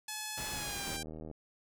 5% pulse tone with pitch glide, 856 to 789.5 Hz, A5 to G5, -48 to +12 cents, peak -26 dBFS, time 0.08-1.03 s, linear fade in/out 5 ms, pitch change -140 cents, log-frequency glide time 0.52-0.86 s
pink noise, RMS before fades -43 dBFS, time 0.37-0.97 s, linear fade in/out 10 ms
click train, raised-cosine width 2 ms, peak -32 dBFS, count 35, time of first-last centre 0.88-1.313 s, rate 78.5 Hz
effects none

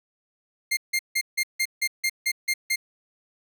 sawtooth tone bursts, 2112 Hz, C7, 16 cents sharp, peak -18 dBFS, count 10, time 0.71-2.76 s, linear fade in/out 10 ms, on 61 ms, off 160 ms, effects none

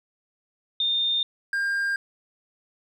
sine / triangle tone pair in turn, 3631 / 1603 Hz, A#7 / G6, -46 / +38 cents, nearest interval octave + major second, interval 1416 cents, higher first, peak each -21 dBFS, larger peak neither, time 0.8-1.23 / 1.53-1.96 s, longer neither, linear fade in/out 2 ms, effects none

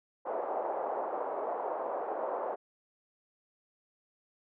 pink band-pass noise, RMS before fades -35 dBFS, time 0.25-2.56 s, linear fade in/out 20 ms, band 490 to 900 Hz, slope 24 dB/octave, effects none

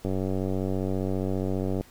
click train, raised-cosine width 2 ms, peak -16 dBFS, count 168, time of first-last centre 0.05-1.81 s, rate 94.9 Hz, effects pink hiss -54 dBFS RMS until 1.9 s

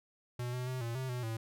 square tone with pitch steps, 122.5 / 125.5 / 128.5 / 116.6 / 130.6 / 124 / 112.5 Hz, B2 / B2 / C3 / A#2 / C3 / B2 / A2, -14 / +28 / -31 / +1 / -3 / +7 / +39 cents, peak -36 dBFS, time 0.39-1.37 s, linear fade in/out 5 ms, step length 140 ms, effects none

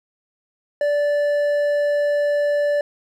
triangle tone with hard clipping, 583 Hz, D5, 13 cents flat, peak -18 dBFS, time 0.81-2.81 s, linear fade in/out 2 ms, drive 9 dB, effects none

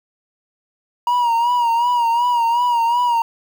triangle tone with vibrato, 950 Hz, A#5, 33 cents sharp, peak -12 dBFS, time 1.07-3.22 s, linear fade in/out 2 ms, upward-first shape sine, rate 2.7 Hz, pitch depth 58 cents each way, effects 7-bit

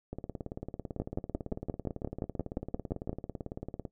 two click trains, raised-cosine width 2 ms, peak -18 / -24 dBFS, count 13 / 68, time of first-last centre 1-3.094 / 0.13-3.852 s, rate 5.73 / 18 Hz, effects noise-tail reverb RT60 0.1 s tail -17 dB re dry

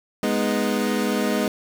25% pulse chord, G# minor, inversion none, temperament equal, 207.7 / 246.9 / 311.1 Hz, G#3 / B3 / D#4, 0 / 0 / 0 cents, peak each -20 / -21 / -24 dBFS, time 0.23-1.48 s, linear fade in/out 2 ms, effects 7-bit

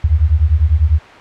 sine beating tone pair, 72.3 / 82.3 Hz, D2 / E2, -27 / -2 cents, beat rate 10 Hz, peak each -12 dBFS, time 0.04-0.99 s, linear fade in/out 5 ms, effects white hiss -36 dBFS RMS until 1.2 s + low-pass 2000 Hz 12 dB/octave

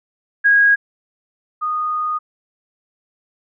sine tone pair in turn, 1643 / 1234.4 Hz, G#6 / D#6, -19 / -14 cents, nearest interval perfect fourth, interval 495 cents, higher first, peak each -9 / -18 dBFS, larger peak first, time 0.44-0.76 / 1.61-2.19 s, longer second, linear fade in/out 20 ms, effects none

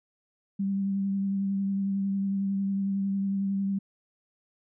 sine tone with vibrato, 196.3 Hz, G3, 3 cents sharp, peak -25 dBFS, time 0.59-3.79 s, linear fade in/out 10 ms, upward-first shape triangle, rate 11 Hz, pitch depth 21 cents each way, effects none

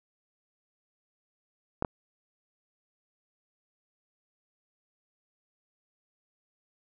clicks, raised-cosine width 1 ms, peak -14 dBFS, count 2, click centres 1.824 / 1.848 s, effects none

